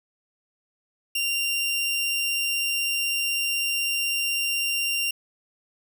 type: tone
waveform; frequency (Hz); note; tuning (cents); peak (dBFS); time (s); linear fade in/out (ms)
sawtooth; 2776; F7; -11; -20; 1.15-5.11; 5
effects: none